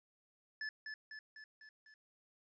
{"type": "tone with echo", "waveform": "square", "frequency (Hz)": 1733, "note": "A6", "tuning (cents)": -27, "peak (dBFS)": -40, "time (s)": [0.61, 0.69], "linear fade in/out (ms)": 2, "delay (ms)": 250, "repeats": 5, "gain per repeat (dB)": -4, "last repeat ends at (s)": 1.94, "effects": ["resampled to 16000 Hz", "13-bit"]}